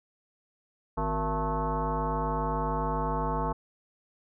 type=tone with frequency modulation; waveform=sine; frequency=466.2 Hz; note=A#4; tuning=in tune; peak=-26 dBFS; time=0.97-3.53 s; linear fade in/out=10 ms; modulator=208 Hz; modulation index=3.2; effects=none